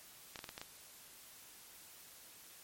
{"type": "clicks", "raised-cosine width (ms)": 0.2, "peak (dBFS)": -27, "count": 6, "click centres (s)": [0.358, 0.391, 0.442, 0.491, 0.579, 0.615], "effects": ["white hiss -57 dBFS RMS until 2.63 s", "MP3 64 kbps"]}